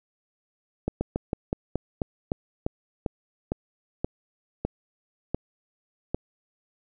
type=slowing click train; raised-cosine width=2 ms; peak=-12 dBFS; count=15; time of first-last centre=0.88-6.146 s; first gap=130 ms; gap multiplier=1.15; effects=none